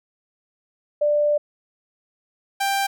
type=tone pair in turn; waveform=sine / sawtooth; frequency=591 / 788.9 Hz; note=D5 / G5; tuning=+11 / +11 cents; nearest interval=perfect fourth; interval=500 cents; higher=second; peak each=-16 dBFS; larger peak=neither; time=1.01-1.38 / 2.6-2.87 s; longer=first; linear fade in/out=10 ms; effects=none